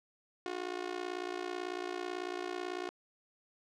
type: tone with amplitude modulation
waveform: sawtooth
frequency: 361.6 Hz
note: F#4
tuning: 40 cents flat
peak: -29 dBFS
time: 0.46-2.89 s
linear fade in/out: 0 ms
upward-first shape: sine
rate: 58.1 Hz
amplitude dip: 90%
effects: low-pass 5000 Hz 12 dB/octave